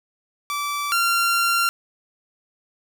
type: tone pair in turn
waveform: sawtooth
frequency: 1160 / 1379.5 Hz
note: D6 / F6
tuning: -22 / -22 cents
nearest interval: minor third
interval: 300 cents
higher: second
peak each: -20 / -14 dBFS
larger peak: second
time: 0.5-0.92 / 0.92-1.69 s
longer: second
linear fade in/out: 0 ms
effects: none